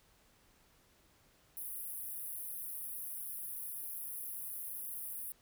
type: high-pass noise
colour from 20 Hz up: pink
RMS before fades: -43 dBFS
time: 1.57-5.32 s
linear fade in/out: 0 ms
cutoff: 9900 Hz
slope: 96 dB/octave
effects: pink hiss -68 dBFS RMS until 5.41 s